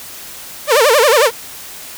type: tone with vibrato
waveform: sawtooth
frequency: 519 Hz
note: C5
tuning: 14 cents flat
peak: -4 dBFS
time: 0.67-1.31 s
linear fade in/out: 50 ms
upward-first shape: sine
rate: 11 Hz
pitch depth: 280 cents each way
effects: white hiss -32 dBFS RMS until 1.97 s